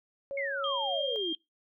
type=tone with tremolo; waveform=sine; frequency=554.4 Hz; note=C#5; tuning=in tune; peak=-32 dBFS; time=0.31-1.16 s; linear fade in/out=0 ms; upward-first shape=sine; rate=3.4 Hz; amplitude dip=35%
type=exponential sweep; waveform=sine; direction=down; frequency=2217 to 311.1 Hz; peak=-32 dBFS; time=0.37-1.33 s; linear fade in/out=5 ms
type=tone; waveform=sine; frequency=3203 Hz; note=G7; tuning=37 cents sharp; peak=-31 dBFS; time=0.64-1.35 s; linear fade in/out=2 ms
effects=noise-tail reverb RT60 0.2 s tail -23 dB re dry